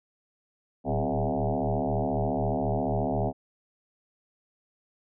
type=tone with frequency modulation; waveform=sine; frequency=258.4 Hz; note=C4; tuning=21 cents flat; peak=-24 dBFS; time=0.84-3.33 s; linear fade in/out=50 ms; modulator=74.4 Hz; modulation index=6.9; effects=none